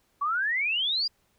sine exponential sweep, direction up, 1108.7 to 4938 Hz, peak -24 dBFS, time 0.21-1.08 s, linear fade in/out 10 ms, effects pink hiss -69 dBFS RMS until 1.38 s

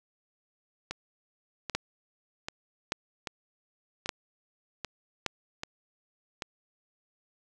two click trains, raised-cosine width 0.2 ms, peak -17 / -11 dBFS, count 8 / 4, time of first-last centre 0.91-6.422 / 1.75-5.263 s, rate 1.27 / 0.854 Hz, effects none

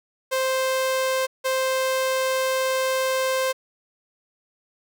sawtooth tone pair in turn, 523.3 / 523.3 Hz, C5 / C5, 0 / 0 cents, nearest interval unison, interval 0 cents, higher neither, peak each -17 dBFS, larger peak neither, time 0.31-1.27 / 1.44-3.53 s, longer second, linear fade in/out 20 ms, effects none

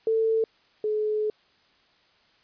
sine tone pair in turn, 446.1 / 427 Hz, A4 / G#4, +24 / +48 cents, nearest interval minor second, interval 76 cents, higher first, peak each -20 / -23 dBFS, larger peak first, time 0.07-0.44 / 0.84-1.3 s, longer second, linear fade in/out 2 ms, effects white hiss -62 dBFS RMS until 2.43 s + resampled to 11025 Hz

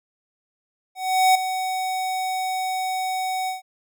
square tone with ADSR envelope, 750 Hz, F#5, 23 cents sharp, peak -13 dBFS, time 0.95-3.62 s, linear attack 400 ms, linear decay 6 ms, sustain -11 dB, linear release 140 ms, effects none

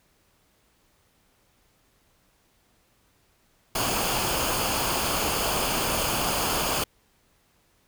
pink noise with comb filter, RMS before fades -26 dBFS, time 3.75-6.84 s, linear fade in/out 5 ms, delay 0.52 ms, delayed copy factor -0.55, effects pink hiss -65 dBFS RMS until 7.87 s

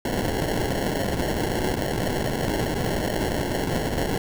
blue noise with sample-and-hold, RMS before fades -25 dBFS, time 0.05-4.18 s, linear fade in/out 2 ms, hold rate 1225 Hz, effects none

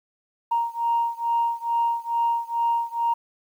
sine beating tone pair, 932.3 / 934.6 Hz, A#5 / A#5, 0 / +4 cents, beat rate 2.3 Hz, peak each -23 / -24 dBFS, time 0.51-3.14 s, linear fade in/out 10 ms, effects tanh soft clip ceiling -14 dBFS + 9-bit

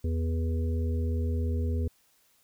harmonic tone with a mistuned harmonic, 82.1 Hz, E2, 6 cents flat, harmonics 1 / 3 / 5 / 6, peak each -26 / -36 / -40 / -42 dBFS, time 0.04-1.88 s, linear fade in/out 5 ms, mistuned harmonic 6, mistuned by -18 cents, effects white hiss -66 dBFS RMS until 2.43 s

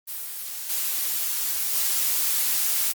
blue noise with level steps, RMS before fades -33 / -26 / -23 dBFS, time 0.07-2.93 s, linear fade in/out 20 ms, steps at 0.69 / 1.74 s, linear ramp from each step 10 ms, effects Opus 32 kbps

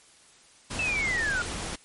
pink noise, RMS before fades -34 dBFS, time 0.7-1.76 s, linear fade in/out 10 ms
sine linear sweep, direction down, 2668 to 1396.9 Hz, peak -25 dBFS, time 0.79-1.42 s, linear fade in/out 2 ms
effects white hiss -56 dBFS RMS until 1.84 s + MP3 48 kbps

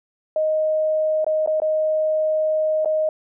sine tone with dropouts, 623 Hz, D#5, 2 cents sharp, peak -17 dBFS, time 0.36-3.09 s, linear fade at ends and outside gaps 2 ms, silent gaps 1.245-1.265 / 1.462-1.474 / 1.601-1.619 / 2.848-2.857 s, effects none

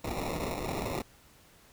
white noise with sample-and-hold, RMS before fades -34 dBFS, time 0.04-1.02 s, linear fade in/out 5 ms, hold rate 1575 Hz, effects pink hiss -59 dBFS RMS until 1.72 s

